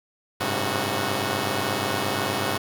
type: tone cluster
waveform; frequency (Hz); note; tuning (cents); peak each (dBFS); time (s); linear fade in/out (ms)
5% pulse; 97.9 / 106.3 / 134.2 / 368.2; G2 / G#2 / C3 / F#4; -2 / +41 / +44 / -8; -18; 0.4-2.58; 10
effects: none